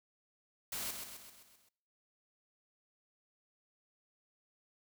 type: noise with echo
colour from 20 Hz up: white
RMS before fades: -40 dBFS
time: 0.72-0.91 s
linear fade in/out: 5 ms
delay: 130 ms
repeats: 6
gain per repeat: -5 dB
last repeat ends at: 1.69 s
effects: noise-tail reverb RT60 0.8 s tail -24 dB re dry